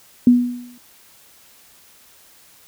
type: tone with exponential decay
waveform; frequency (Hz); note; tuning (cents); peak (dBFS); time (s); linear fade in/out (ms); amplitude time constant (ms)
sine; 244.5; B3; -17; -5; 0.27-0.78; 2; 110
effects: white hiss -50 dBFS RMS until 2.67 s